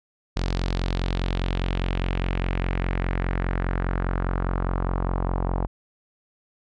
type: tone with low-pass filter sweep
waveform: sawtooth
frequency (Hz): 44.91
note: F1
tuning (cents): +49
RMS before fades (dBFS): -25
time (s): 0.36-5.67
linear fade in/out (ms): 10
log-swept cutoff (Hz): 4900 to 920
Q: 2.1
effects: none